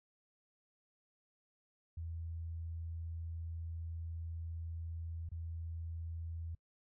sine tone with dropouts, 82.7 Hz, E2, 6 cents sharp, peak -40 dBFS, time 1.97-6.55 s, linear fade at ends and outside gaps 5 ms, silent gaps 5.29-5.316 s, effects noise-tail reverb RT60 0.1 s tail -25 dB re dry

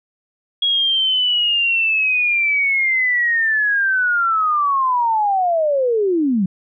sine linear sweep, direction down, 3322 to 176.5 Hz, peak -14 dBFS, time 0.62-6.46 s, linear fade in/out 5 ms, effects none

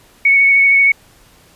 sine tone with vibrato, 2220 Hz, C#7, 2 cents sharp, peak -7 dBFS, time 0.25-0.92 s, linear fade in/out 5 ms, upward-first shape triangle, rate 13 Hz, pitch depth 18 cents each way, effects pink hiss -48 dBFS RMS until 1.55 s + resampled to 32000 Hz

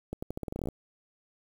accelerating click train, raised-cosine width 2 ms, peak -21 dBFS, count 14, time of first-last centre 0.13-0.687 s, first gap 95 ms, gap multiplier 0.85, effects 8-bit

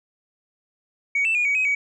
sine tone with pitch steps, 2245 / 2658 / 2440 / 2260 / 2530 / 2265 Hz, C#7 / E7 / D#7 / C#7 / D#7 / C#7, +21 / +14 / -34 / +33 / +28 / +37 cents, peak -17 dBFS, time 1.15-1.75 s, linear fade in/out 5 ms, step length 100 ms, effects tanh soft clip ceiling -15 dBFS

